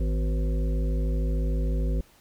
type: harmonic tone with a mistuned harmonic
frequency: 53.3 Hz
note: G#1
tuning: 46 cents sharp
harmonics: 1 / 3 / 5 / 7 / 9 / 10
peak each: -23 / -33 / -37 / -40 / -42 / -43 dBFS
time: 0-2.01 s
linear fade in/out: 5 ms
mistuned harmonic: 5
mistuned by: -81 cents
effects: pink hiss -58 dBFS RMS until 2.2 s